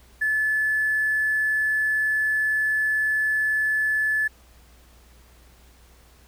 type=tone with hard clipping; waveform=triangle; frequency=1731 Hz; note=A6; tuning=29 cents flat; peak=-20 dBFS; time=0.21-4.28 s; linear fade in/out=10 ms; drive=3 dB; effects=added 60 Hz sine -52 dBFS peak until 6.27 s + pink hiss -56 dBFS RMS until 6.27 s